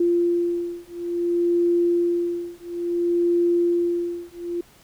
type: beating tone pair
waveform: sine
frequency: 345.8 / 346.38 Hz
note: F4 / F4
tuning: -17 / -14 cents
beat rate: 0.58 Hz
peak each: -22 dBFS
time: 0-4.61 s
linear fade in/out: 5 ms
effects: pink hiss -53 dBFS RMS until 4.83 s